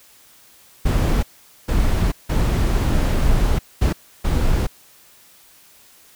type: noise bursts at uneven times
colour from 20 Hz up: brown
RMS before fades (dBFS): -17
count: 5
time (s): 0.85-1.23 / 1.68-2.12 / 2.29-3.59 / 3.81-3.93 / 4.24-4.67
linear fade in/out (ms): 10
effects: white hiss -50 dBFS RMS until 6.15 s